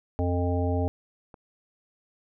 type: harmonic tone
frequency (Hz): 88.3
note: F2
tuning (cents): +20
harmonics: 1 / 3 / 5 / 7 / 9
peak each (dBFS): -25 / -30 / -32 / -33 / -35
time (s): 0.19-0.88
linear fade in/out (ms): 0
type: click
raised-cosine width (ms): 1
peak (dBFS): -31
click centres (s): 1.342
effects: none